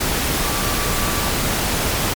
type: tone in noise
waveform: sine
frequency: 1161 Hz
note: D6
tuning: 20 cents flat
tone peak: -30 dBFS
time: 0.43-1.3 s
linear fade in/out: 10 ms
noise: pink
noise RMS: -20 dBFS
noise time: 0-2.14 s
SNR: -13 dB
effects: MP3 96 kbps